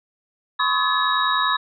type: tone cluster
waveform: sine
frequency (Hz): 1018 / 1108 / 1269 / 1709 / 3809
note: C6 / C#6 / D#6 / G#6 / A#7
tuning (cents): -48 / -1 / +34 / +49 / +37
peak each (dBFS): -24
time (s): 0.59-1.57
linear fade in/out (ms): 10
effects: none